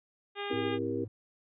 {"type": "harmonic tone", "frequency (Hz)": 405.5, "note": "G#4", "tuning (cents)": -41, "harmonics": [1, 2, 3, 4, 5, 6, 7, 8, 9], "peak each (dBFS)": [-38, -41, -43, -44, -45, -46, -46, -47, -48], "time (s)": [0.35, 0.79], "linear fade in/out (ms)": 50}
{"type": "chord", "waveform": "sine", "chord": "C dominant seventh", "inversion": "none", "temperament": "just", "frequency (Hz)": [261.6, 327, 392.4, 470.9], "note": ["C4", "E4", "G4", "Bb4"], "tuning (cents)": [0, -14, 2, 18], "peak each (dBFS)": -36, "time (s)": [0.5, 1.05], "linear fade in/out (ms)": 10}
{"type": "tone", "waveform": "triangle", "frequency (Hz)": 107.2, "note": "A2", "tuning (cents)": -45, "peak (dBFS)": -38, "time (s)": [0.53, 1.08], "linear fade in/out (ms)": 5}
{"effects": []}